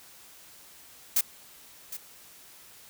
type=noise with echo; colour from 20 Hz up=blue; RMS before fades=-23 dBFS; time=1.16-1.21 s; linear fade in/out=5 ms; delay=760 ms; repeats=1; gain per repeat=-14 dB; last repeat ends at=1.97 s; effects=white hiss -52 dBFS RMS until 2.89 s